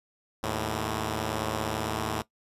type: tone pair together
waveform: 5% pulse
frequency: 77.78 / 109.07 Hz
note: D#2 / A2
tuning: 0 / -15 cents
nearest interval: tritone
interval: 585 cents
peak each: -22 / -19 dBFS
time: 0.43-2.22 s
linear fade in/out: 5 ms
effects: noise-tail reverb RT60 0.1 s tail -17 dB re dry + resampled to 32000 Hz

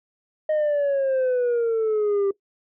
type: exponential sweep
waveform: sine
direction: down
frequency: 622.3 to 391.4 Hz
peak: -16 dBFS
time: 0.49-2.31 s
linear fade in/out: 5 ms
effects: noise-tail reverb RT60 0.1 s tail -19 dB re dry + tanh soft clip ceiling -18 dBFS

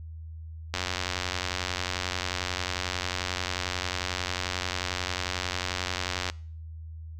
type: click train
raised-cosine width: 0.2 ms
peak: -11 dBFS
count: 508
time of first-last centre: 0.74-6.299 s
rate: 91.2 Hz
effects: noise-tail reverb RT60 0.5 s tail -23 dB re dry + added 80 Hz sine -38 dBFS peak until 7.19 s

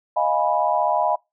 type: chord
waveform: sine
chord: F half-diminished seventh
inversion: third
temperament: equal with one note detuned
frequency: 622.3 / 698.5 / 830.6 / 983.8 Hz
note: Eb5 / F5 / Ab5 / Cb6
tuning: 0 / 0 / 0 / -7 cents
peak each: -23 dBFS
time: 0.16-1.16 s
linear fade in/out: 10 ms
effects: noise-tail reverb RT60 0.2 s tail -24 dB re dry

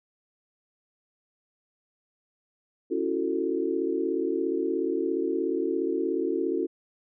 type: chord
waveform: sine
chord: F# minor seventh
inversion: second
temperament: just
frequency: 277.5 / 333 / 370 / 444 Hz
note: C#4 / E4 / F#4 / A4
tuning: +2 / +18 / 0 / +16 cents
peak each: -32 / -29 / -29 / -31 dBFS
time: 2.9-6.67 s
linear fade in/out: 20 ms
effects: none

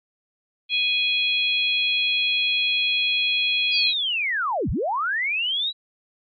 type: harmonic tone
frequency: 830 Hz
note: G#5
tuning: 1 cent flat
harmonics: 3 / 4 / 5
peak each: -22 / -22 / -29 dBFS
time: 0.69-3.94 s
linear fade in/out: 50 ms
type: linear two-way sweep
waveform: sine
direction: down then up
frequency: 4900 to 36.86 to 3955 Hz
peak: -21 dBFS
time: 3.71-5.73 s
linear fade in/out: 50 ms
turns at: 4.7 s
effects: MP3 48 kbps

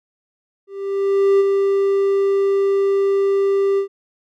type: tone with ADSR envelope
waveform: triangle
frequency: 394.4 Hz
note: G4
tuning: 11 cents sharp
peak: -8 dBFS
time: 0.67-3.88 s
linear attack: 730 ms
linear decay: 24 ms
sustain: -4 dB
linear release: 100 ms
effects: none

